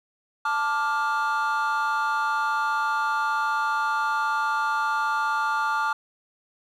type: chord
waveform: triangle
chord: D minor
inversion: second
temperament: just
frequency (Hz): 881 / 1174.7 / 1409.6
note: A5 / D6 / F6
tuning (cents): +2 / 0 / +16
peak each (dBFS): -24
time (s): 0.45-5.93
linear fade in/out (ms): 5
effects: tanh soft clip ceiling -15 dBFS